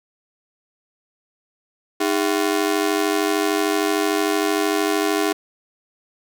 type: ring-modulated tone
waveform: sawtooth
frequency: 358.3 Hz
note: F4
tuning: 44 cents sharp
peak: -11 dBFS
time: 2-5.33 s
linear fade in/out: 10 ms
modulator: 46.6 Hz
effects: none